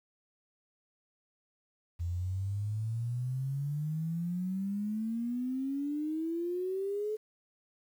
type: exponential sweep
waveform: sine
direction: up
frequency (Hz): 84.3 to 434.7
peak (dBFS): -31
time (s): 1.99-7.17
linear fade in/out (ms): 20
effects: 10-bit